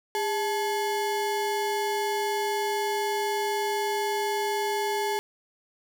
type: ring-modulated tone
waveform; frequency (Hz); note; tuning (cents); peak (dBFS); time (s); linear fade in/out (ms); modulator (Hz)
square; 640; D#5; +49; -23; 0.15-5.19; 0; 232
effects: none